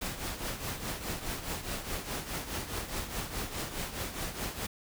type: noise with tremolo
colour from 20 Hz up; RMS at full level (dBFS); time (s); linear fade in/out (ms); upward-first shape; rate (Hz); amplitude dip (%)
pink; -34; 0.01-4.67; 10; triangle; 4.8; 70
effects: none